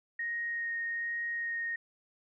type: tone with vibrato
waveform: sine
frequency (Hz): 1864.7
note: A#6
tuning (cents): 0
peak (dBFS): -32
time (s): 0.19-1.76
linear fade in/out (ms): 5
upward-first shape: sine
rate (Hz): 1.2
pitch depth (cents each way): 8
effects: none